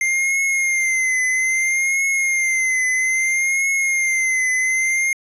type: tone with vibrato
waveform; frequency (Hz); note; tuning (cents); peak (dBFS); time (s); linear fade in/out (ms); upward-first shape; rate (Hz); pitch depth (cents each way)
square; 2098; C7; +4; -17; 0.01-5.13; 2; triangle; 0.61; 65
effects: resampled to 24000 Hz